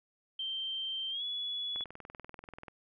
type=tone with pitch glide; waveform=sine; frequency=3136 to 3400 Hz; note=G7 to G#7; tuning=0 to +40 cents; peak=-34 dBFS; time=0.39-1.84 s; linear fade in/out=5 ms; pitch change=+140 cents; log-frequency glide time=1.1-1.23 s
type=click train; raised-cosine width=0.5 ms; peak=-31 dBFS; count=20; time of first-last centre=1.76-2.682 s; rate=20.6 Hz
effects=none

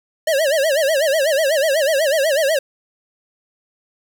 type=tone with vibrato; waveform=square; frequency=591 Hz; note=D5; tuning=11 cents sharp; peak=-15 dBFS; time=0.27-2.59 s; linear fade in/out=5 ms; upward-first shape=sine; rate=8.1 Hz; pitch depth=180 cents each way; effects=8-bit

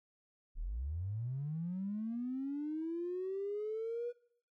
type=linear sweep; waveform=triangle; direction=up; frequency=30.87 to 487.6 Hz; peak=-32 dBFS; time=0.55-4.13 s; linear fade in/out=50 ms; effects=noise-tail reverb RT60 0.6 s tail -24 dB re dry + tanh soft clip ceiling -34 dBFS

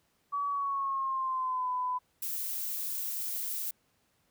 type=tone with pitch glide; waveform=sine; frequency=1138 to 1002.2 Hz; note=C#6 to B5; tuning=+45 to +25 cents; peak=-29 dBFS; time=0.32-1.99 s; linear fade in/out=20 ms; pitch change=-220 cents; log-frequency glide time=0.48-1.7 s
type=noise; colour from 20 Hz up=violet; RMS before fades=-35 dBFS; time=2.22-3.71 s; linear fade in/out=5 ms
effects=pink hiss -72 dBFS RMS until 4.3 s + high-pass 60 Hz 12 dB/octave

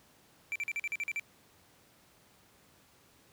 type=tone bursts; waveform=triangle; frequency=2342 Hz; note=D7; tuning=5 cents flat; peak=-30 dBFS; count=9; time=0.52-1.196 s; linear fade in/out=0 ms; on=36 ms; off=44 ms; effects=pink hiss -63 dBFS RMS until 3.32 s + high-pass 80 Hz 12 dB/octave

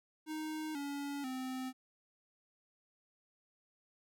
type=tone with pitch steps; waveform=square; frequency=311.1 / 283.6 / 258.6 Hz; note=D#4 / C#4 / C4; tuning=0 / +40 / -20 cents; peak=-39 dBFS; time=0.26-1.73 s; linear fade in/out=50 ms; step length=490 ms; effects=none

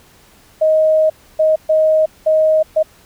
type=tone bursts at uneven times; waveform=sine; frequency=627 Hz; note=D#5; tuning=13 cents sharp; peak=-9 dBFS; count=5; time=0.61-1.1 / 1.39-1.56 / 1.69-2.06 / 2.26-2.63 / 2.76-2.83 s; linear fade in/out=10 ms; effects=pink hiss -48 dBFS RMS until 3.05 s

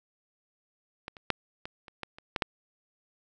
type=clicks; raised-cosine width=0.3 ms; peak=-21 / -30 / -8 / -22 / -30 / -19 / -30 / -12 / -9 dBFS; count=9; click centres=1.081 / 1.168 / 1.303 / 1.655 / 1.882 / 2.033 / 2.185 / 2.362 / 2.422 s; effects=none

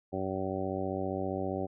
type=harmonic tone; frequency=95.1 Hz; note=F#2; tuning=48 cents sharp; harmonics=1 / 2 / 3 / 4 / 5 / 6 / 7 / 8; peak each=-40 / -39 / -38 / -37 / -42 / -38 / -44 / -40 dBFS; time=0.12-1.67 s; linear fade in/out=20 ms; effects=none

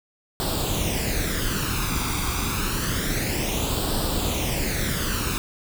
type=noise with flanger; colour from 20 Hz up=pink; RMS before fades=-25 dBFS; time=0.4-5.38 s; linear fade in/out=0 ms; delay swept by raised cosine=0.23 to 0.85 ms; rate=0.28 Hz; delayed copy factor=+0.65; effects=none

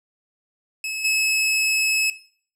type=tone with level steps; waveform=sawtooth; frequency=2586 Hz; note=E7; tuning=34 cents flat; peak=-22 / -14 dBFS; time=0.84-2.1 s; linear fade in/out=2 ms; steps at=1.04 s; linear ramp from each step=10 ms; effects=noise-tail reverb RT60 0.5 s tail -17 dB re dry + low-pass 12000 Hz 12 dB/octave

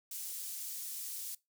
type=high-pass noise; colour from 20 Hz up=pink; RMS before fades=-42 dBFS; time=0.11-1.35 s; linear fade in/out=5 ms; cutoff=8000 Hz; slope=12 dB/octave; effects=noise-tail reverb RT60 0.2 s tail -21 dB re dry

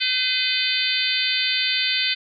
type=harmonic tone with a mistuned harmonic; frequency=510 Hz; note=C5; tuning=44 cents flat; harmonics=3 / 4 / 5 / 6 / 7 / 8 / 9; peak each=-31 / -28 / -27 / -26 / -25 / -28 / -27 dBFS; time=0-2.15 s; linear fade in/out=20 ms; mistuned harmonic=5; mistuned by=-30 cents; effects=none

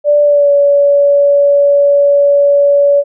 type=tone with pitch glide; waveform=sine; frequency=586 to 569.3 Hz; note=D5 to C#5; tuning=-4 to +46 cents; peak=-5 dBFS; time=0.04-3.04 s; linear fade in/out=50 ms; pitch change=-50 cents; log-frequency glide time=0.22-0.51 s; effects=none

